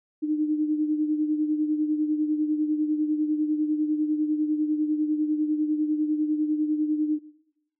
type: beating tone pair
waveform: sine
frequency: 303.4 / 313.4 Hz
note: D#4 / D#4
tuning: -44 / +13 cents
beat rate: 10 Hz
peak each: -23 / -30 dBFS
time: 0.22-7.19 s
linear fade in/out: 20 ms
effects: noise-tail reverb RT60 1.0 s tail -20 dB re dry